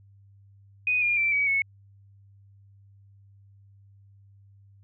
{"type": "tone with pitch steps", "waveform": "sine", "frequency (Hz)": [2489, 2414, 2341, 2271, 2202], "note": ["D#7", "D7", "D7", "C#7", "C#7"], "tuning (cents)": [0, 47, -6, 41, -12], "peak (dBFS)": -21, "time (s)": [0.87, 1.62], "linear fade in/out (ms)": 2, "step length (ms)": 150, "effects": ["added 99 Hz sine -52 dBFS peak until 4.83 s"]}